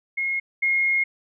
sine tone pair in turn, 2156 / 2148 Hz, C#7 / C7, -49 / +45 cents, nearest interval unison, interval 6 cents, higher first, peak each -22 / -18 dBFS, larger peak second, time 0.17-0.4 / 0.62-1.04 s, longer second, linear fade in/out 10 ms, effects none

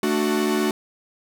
45% pulse chord, D major, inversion second, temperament equal with one note detuned, 220 / 295.2 / 370 Hz, A3 / D4 / F#4, 0 / +9 / 0 cents, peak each -24 / -25 / -23 dBFS, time 0.03-0.71 s, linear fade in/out 2 ms, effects none

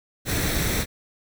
pink noise with comb filter, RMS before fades -24 dBFS, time 0.25-0.86 s, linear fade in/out 50 ms, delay 0.51 ms, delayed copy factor +0.5, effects none

